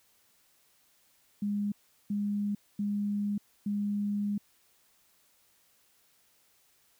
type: tone bursts at uneven times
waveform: sine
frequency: 204.7 Hz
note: G#3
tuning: 25 cents flat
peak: -28 dBFS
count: 4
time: 1.42-1.72 / 2.1-2.55 / 2.79-3.38 / 3.66-4.38 s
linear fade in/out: 5 ms
effects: white hiss -67 dBFS RMS until 6.99 s